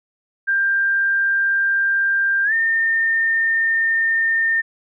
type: tone with pitch glide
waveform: sine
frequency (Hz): 1589 to 1814.8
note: G6 to A#6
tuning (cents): +23 to -47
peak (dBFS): -15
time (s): 0.47-4.62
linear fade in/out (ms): 20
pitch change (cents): +230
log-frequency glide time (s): 2.44-2.53
effects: none